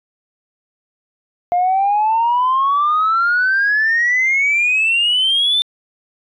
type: exponential sweep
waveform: sine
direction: up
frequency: 698.5 to 3586 Hz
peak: -11 dBFS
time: 1.52-5.62 s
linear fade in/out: 0 ms
effects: tanh soft clip ceiling -9 dBFS